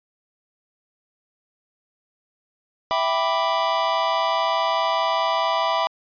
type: chord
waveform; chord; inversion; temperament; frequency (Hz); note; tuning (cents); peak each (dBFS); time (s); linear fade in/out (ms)
square; E minor seventh; none; equal; 659.3 / 784 / 987.8 / 1174.7; E5 / G5 / B5 / D6; 0 / 0 / 0 / 0; -25 / -28 / -24 / -27; 2.91-5.87; 0
effects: resampled to 11025 Hz